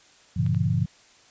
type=chord; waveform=sine; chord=G diminished seventh; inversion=none; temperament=just; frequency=98 / 117.6 / 141.12 / 169.34 Hz; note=G2 / Bb2 / Db3 / Fb3; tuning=0 / +16 / +31 / +47 cents; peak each=-26 dBFS; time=0.36-0.86 s; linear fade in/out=10 ms
type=clicks; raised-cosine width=0.3 ms; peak=-29 dBFS; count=2; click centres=0.464 / 0.547 s
effects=white hiss -55 dBFS RMS until 1.3 s + resampled to 16000 Hz